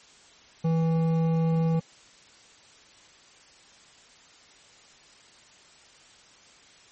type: tone with hard clipping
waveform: triangle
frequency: 163.4 Hz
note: E3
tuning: 15 cents flat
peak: -23 dBFS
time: 0.64-1.8 s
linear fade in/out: 10 ms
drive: 14 dB
effects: white hiss -54 dBFS RMS until 6.91 s + MP3 32 kbps